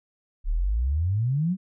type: exponential sweep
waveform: sine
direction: up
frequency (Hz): 34 to 196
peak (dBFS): -21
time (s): 0.44-1.57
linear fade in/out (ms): 50
effects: none